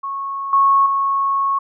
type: tone with level steps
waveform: sine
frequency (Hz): 1100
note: C#6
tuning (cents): -14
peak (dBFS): -22 / -10 / -15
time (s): 0.03-1.59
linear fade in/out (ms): 10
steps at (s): 0.53 / 0.86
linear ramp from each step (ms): 2
effects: none